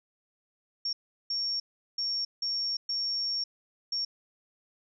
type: tone bursts at uneven times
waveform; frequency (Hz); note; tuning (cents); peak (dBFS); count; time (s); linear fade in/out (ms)
sine; 5510; F8; -24; -28; 6; 0.85-0.93 / 1.3-1.6 / 1.98-2.25 / 2.42-2.77 / 2.89-3.44 / 3.92-4.05; 5
effects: none